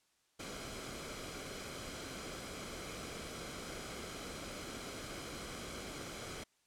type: noise with comb filter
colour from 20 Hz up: pink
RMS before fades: -45 dBFS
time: 0.39-6.44 s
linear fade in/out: 10 ms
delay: 1.1 ms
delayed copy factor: -0.5
effects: white hiss -75 dBFS RMS until 6.66 s + low-pass 9000 Hz 12 dB/octave